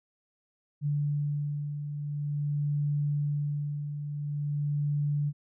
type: beating tone pair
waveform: sine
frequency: 145.6 / 146.07 Hz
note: D3 / D3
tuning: -15 / -9 cents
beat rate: 0.47 Hz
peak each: -36 / -28 dBFS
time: 0.81-5.33 s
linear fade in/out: 50 ms
effects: none